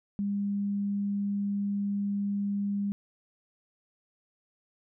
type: tone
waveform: sine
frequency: 201.5 Hz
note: G3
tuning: 48 cents sharp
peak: -27 dBFS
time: 0.19-2.92 s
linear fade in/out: 0 ms
effects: none